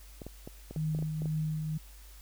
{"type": "clicks", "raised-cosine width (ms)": 2, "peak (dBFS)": -28, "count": 10, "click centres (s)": [0.218, 0.266, 0.475, 0.71, 0.762, 0.949, 0.989, 1.025, 1.22, 1.257]}
{"type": "tone with tremolo", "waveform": "sine", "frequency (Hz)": 155.56, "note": "D#3", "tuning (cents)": 0, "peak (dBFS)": -28, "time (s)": [0.76, 1.78], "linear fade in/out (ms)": 10, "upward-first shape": "triangle", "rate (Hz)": 2, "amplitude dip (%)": 40}
{"effects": ["added 50 Hz sine -49 dBFS peak until 2.21 s", "white hiss -57 dBFS RMS until 2.21 s"]}